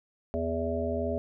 harmonic tone, 82.41 Hz, E2, in tune, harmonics 1 / 3 / 5 / 7 / 8, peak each -34 / -34 / -34 / -34 / -34 dBFS, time 0.34-1.18 s, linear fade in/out 0 ms, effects none

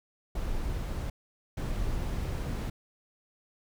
brown noise bursts at uneven times, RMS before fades -32 dBFS, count 2, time 0.35-1.1 / 1.57-2.7 s, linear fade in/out 5 ms, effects none

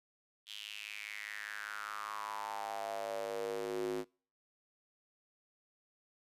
square tone with high-pass filter sweep, 52.5 Hz, G#1, 19 cents sharp, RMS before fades -41 dBFS, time 0.46-4.05 s, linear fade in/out 50 ms, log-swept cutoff 3300 to 320 Hz, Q 5.7, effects noise-tail reverb RT60 0.4 s tail -25 dB re dry + resampled to 32000 Hz

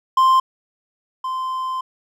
triangle tone pair in turn, 1046.5 / 1037.5 Hz, C6 / C6, 0 / -15 cents, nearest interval unison, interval 15 cents, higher first, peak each -9 / -20 dBFS, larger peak first, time 0.17-0.4 / 1.24-1.81 s, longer second, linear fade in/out 5 ms, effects none

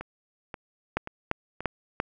two click trains, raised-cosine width 0.5 ms, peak -10 / -21 dBFS, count 4 / 4, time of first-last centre 0.97-2.001 / 0.01-1.606 s, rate 2.91 / 1.88 Hz, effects none

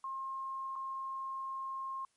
sine tone with dropouts, 1068 Hz, C6, 35 cents sharp, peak -37 dBFS, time 0.04-2.05 s, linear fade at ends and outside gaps 2 ms, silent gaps 0.756-0.76 s, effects white hiss -75 dBFS RMS until 2.16 s + MP3 48 kbps

